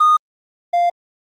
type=tone pair in turn; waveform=triangle; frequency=1231 / 696.5 Hz; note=D#6 / F5; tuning=-19 / -5 cents; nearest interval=minor seventh; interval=986 cents; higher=first; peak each=-6 / -10 dBFS; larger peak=first; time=0-0.17 / 0.73-0.9 s; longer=neither; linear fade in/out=10 ms; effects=tanh soft clip ceiling -5 dBFS + Opus 32 kbps